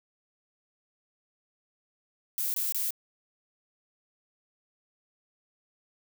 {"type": "noise bursts", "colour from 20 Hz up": "violet", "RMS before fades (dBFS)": -30, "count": 3, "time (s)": [2.38, 2.906], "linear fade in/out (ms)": 0, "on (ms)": 160, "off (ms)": 23, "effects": []}